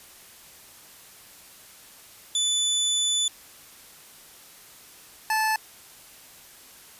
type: tone pair in turn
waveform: 25% pulse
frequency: 3490 / 872.5 Hz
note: A7 / A5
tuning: -15 / -15 cents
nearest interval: 2 octaves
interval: 2400 cents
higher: first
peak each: -18 dBFS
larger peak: neither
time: 2.35-3.28 / 5.3-5.56 s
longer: first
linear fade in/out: 2 ms
effects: white hiss -49 dBFS RMS until 6.99 s + resampled to 32000 Hz